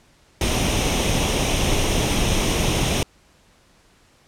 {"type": "noise with comb filter", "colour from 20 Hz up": "pink", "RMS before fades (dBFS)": -20, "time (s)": [0.41, 3.03], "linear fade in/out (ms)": 2, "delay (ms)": 0.33, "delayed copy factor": 0.55, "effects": ["pink hiss -56 dBFS RMS until 4.27 s", "low-pass 9000 Hz 12 dB/octave"]}